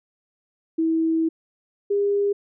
sine tone pair in turn, 324.3 / 404.4 Hz, E4 / G#4, -28 / -46 cents, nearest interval major third, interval 382 cents, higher second, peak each -18 dBFS, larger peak neither, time 0.78-1.29 / 1.9-2.33 s, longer first, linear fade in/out 10 ms, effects none

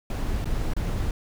brown noise with dropouts, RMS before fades -26 dBFS, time 0.1-1.11 s, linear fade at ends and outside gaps 2 ms, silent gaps 0.445-0.455 / 0.736-0.765 s, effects none

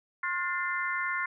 harmonic tone with a mistuned harmonic, 356.3 Hz, F4, 35 cents sharp, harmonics 3 / 4 / 5 / 6, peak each -34 / -34 / -34 / -34 dBFS, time 0.23-1.26 s, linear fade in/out 5 ms, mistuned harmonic 6, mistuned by -50 cents, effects none

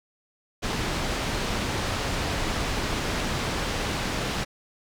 pink low-pass noise, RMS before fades -28 dBFS, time 0.62-4.45 s, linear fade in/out 20 ms, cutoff 5600 Hz, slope 12 dB/octave, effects none

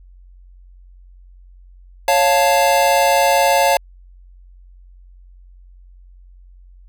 square chord, Db augmented, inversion none, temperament equal, 554.4 / 698.5 / 880 Hz, Db5 / F5 / A5, 0 / 0 / 0 cents, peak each -17 dBFS, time 2.08-3.77 s, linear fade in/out 2 ms, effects added 45 Hz sine -41 dBFS peak until 6.88 s

